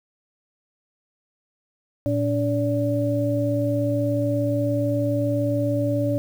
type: tone cluster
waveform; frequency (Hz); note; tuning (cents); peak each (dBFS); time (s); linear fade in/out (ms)
sine; 114.6 / 287.6 / 576; A#2 / D4 / D5; -29 / -36 / -34; -24; 2.06-6.18; 0
effects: 8-bit